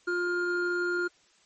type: tone pair together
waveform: triangle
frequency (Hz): 352.7 / 1410.8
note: F4 / F6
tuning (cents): +17 / +17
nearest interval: 2 octaves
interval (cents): 2400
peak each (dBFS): -27 / -27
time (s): 0.07-1.08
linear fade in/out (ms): 10
effects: white hiss -63 dBFS RMS until 1.45 s + MP3 32 kbps